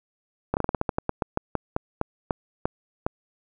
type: slowing click train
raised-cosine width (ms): 1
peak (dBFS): -9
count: 18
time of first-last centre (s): 0.54-3.065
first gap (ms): 29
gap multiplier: 1.18
effects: none